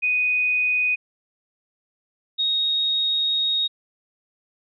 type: tone pair in turn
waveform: sine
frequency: 2489 / 3749 Hz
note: D#7 / A#7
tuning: 0 / +9 cents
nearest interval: perfect fifth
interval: 709 cents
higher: second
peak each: -18 / -19 dBFS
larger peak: first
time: 0.02-0.96 / 2.38-3.68 s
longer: second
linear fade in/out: 20 ms
effects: none